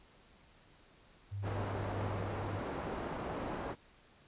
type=tone with tremolo; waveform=sine; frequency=100 Hz; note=G2; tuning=35 cents sharp; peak=-36 dBFS; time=1.31-2.6 s; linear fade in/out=20 ms; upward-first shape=triangle; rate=1.7 Hz; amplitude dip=40%
type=low-pass noise; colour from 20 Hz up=white; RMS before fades=-40 dBFS; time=1.42-3.76 s; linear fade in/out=50 ms; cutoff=790 Hz; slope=12 dB/octave
effects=pink hiss -63 dBFS RMS until 4.27 s + resampled to 8000 Hz